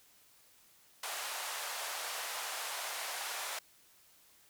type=band-pass noise; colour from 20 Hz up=pink; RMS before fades=-40 dBFS; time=1.03-3.59 s; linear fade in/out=5 ms; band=660 to 14000 Hz; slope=24 dB/octave; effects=white hiss -64 dBFS RMS until 4.49 s